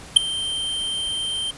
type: tone with ADSR envelope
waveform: square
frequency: 3136 Hz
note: G7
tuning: in tune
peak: -3 dBFS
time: 0.16-1.51 s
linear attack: 10 ms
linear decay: 4 ms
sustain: -21 dB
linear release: 7 ms
effects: pink hiss -41 dBFS RMS until 1.57 s + resampled to 24000 Hz